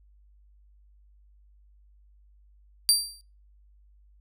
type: tone with exponential decay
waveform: 25% pulse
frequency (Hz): 4699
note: D8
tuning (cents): 0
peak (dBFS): -10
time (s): 2.89-3.21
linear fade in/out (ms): 0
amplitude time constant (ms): 69
effects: noise-tail reverb RT60 0.3 s tail -23 dB re dry + added 50 Hz sine -55 dBFS peak until 4.2 s